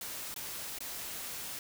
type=noise with dropouts; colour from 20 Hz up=white; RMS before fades=-41 dBFS; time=0.01-1.59 s; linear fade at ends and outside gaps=2 ms; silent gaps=0.342-0.361 / 0.787-0.805 s; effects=none

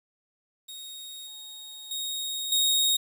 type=tone with level steps; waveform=sawtooth; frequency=3747 Hz; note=A#7; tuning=8 cents sharp; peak=-36 / -38 / -27 / -18 dBFS; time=0.68-2.97 s; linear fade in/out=10 ms; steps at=1.27 / 1.91 / 2.52 s; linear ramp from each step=2 ms; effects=9-bit

